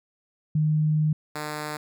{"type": "tone pair in turn", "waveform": ["sine", "5% pulse"], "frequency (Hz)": [153.7, 150.97], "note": ["D#3", "D3"], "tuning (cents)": [-21, 48], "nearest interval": "unison", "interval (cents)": 31, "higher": "first", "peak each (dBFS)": -19, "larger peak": "neither", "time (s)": [[0.55, 1.13], [1.35, 1.77]], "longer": "first", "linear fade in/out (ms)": 5, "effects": []}